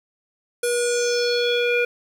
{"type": "tone with low-pass filter sweep", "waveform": "square", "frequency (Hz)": 481.9, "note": "B4", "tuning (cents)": -43, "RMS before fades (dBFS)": -21, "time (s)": [0.63, 1.85], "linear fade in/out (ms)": 5, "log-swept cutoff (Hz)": [11000, 2200], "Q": 4.4, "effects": ["8-bit"]}